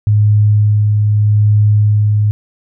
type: tone with tremolo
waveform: sine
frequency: 105.1 Hz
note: G#2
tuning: 21 cents sharp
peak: -6 dBFS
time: 0.07-2.31 s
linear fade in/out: 0 ms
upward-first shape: sine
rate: 0.82 Hz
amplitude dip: 25%
effects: none